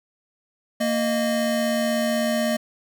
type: tone pair together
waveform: square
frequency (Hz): 230.7 / 616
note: A#3 / D#5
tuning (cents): -18 / -17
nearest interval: octave + perfect fourth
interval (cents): 1701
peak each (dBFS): -24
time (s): 0.8-2.57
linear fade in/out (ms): 10
effects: none